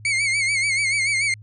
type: tone with vibrato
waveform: 40% pulse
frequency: 2200 Hz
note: C#7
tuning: 14 cents flat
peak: -18 dBFS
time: 0.05-1.34 s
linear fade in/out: 2 ms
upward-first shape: sine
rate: 6.9 Hz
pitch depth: 84 cents each way
effects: added 106 Hz sine -40 dBFS peak until 1.42 s + resampled to 24000 Hz